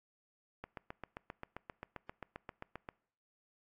click train, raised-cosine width 0.5 ms, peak -28 dBFS, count 18, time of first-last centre 0.64-2.889 s, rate 7.56 Hz, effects noise-tail reverb RT60 0.6 s tail -23 dB re dry + AAC 48 kbps

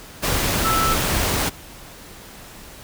sine tone in noise, 1318.5 Hz, E6, in tune, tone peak -19 dBFS, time 0.64-0.95 s, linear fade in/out 20 ms, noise pink, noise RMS -21 dBFS, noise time 0.22-1.5 s, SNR -1 dB, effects pink hiss -41 dBFS RMS until 2.83 s

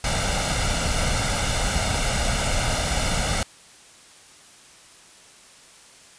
pink noise with comb filter, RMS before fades -23 dBFS, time 0.04-3.43 s, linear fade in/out 2 ms, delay 1.4 ms, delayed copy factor +0.65, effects white hiss -49 dBFS RMS until 6.18 s + resampled to 22050 Hz

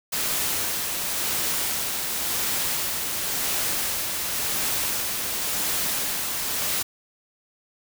white noise with tremolo, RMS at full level -25 dBFS, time 0.12-6.83 s, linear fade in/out 10 ms, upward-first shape sine, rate 0.93 Hz, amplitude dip 30%, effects none

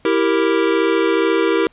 square chord, E diminished, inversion none, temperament equal, 329.6 / 392 / 466.2 Hz, E4 / G4 / Bb4, 0 / 0 / 0 cents, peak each -19 dBFS, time 0.05-1.67 s, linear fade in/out 2 ms, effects pink hiss -54 dBFS RMS until 1.72 s + resampled to 8000 Hz

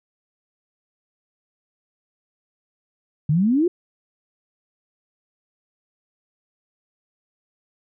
sine exponential sweep, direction up, 140.9 to 370 Hz, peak -15 dBFS, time 3.29-3.68 s, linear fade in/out 5 ms, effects none

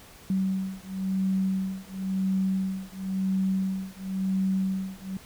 sine beating tone pair, 190 / 190.96 Hz, F#3 / G3, +46 / -45 cents, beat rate 0.96 Hz, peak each -28 dBFS, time 0.3-5.17 s, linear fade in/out 2 ms, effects pink hiss -50 dBFS RMS until 5.25 s

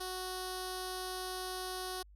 5% pulse tone with notch filter, 370 Hz, F#4, in tune, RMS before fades -40 dBFS, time 0-2.03 s, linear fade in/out 10 ms, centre 2300 Hz, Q 0.61, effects added 50 Hz sine -55 dBFS peak until 2.15 s + low-pass 12000 Hz 12 dB/octave

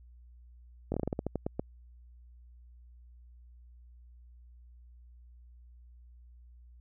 slowing click train, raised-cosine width 2 ms, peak -18 dBFS, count 12, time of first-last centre 0.92-1.595 s, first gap 21 ms, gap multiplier 1.2, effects added 60 Hz sine -52 dBFS peak until 6.8 s

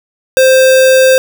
sine tone with sample-and-hold, 522 Hz, C5, 4 cents flat, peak -3 dBFS, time 0.37-1.18 s, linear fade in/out 0 ms, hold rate 2100 Hz, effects none

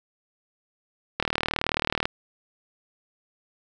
click train, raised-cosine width 0.3 ms, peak -7 dBFS, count 34, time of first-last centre 1.2-2.055 s, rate 38.6 Hz, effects none

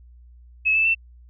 sine tone with pitch steps, 2585 / 2632 / 2679 Hz, E7 / E7 / E7, -34 / -3 / +27 cents, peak -16 dBFS, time 0.65-0.95 s, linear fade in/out 20 ms, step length 100 ms, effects added 60 Hz sine -45 dBFS peak until 1.29 s

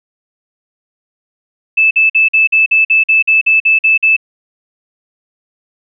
sine tone bursts, 2625 Hz, E7, 8 cents flat, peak -6 dBFS, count 13, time 1.77-4.166 s, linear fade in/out 10 ms, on 140 ms, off 48 ms, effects none

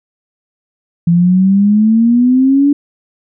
sine exponential sweep, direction up, 168.1 to 290 Hz, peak -6 dBFS, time 1.07-2.73 s, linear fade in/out 5 ms, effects none

